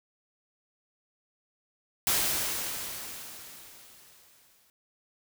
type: noise with exponential decay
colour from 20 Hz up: white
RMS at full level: -25 dBFS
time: 2.07-4.7 s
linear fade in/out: 1 ms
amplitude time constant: 570 ms
effects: none